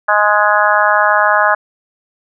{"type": "harmonic tone", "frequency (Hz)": 208.7, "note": "G#3", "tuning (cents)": 9, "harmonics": [3, 4, 5, 6, 7, 8], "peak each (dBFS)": [-16, -16, -16, -16, -16, -16], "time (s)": [0.08, 1.55], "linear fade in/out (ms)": 10, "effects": []}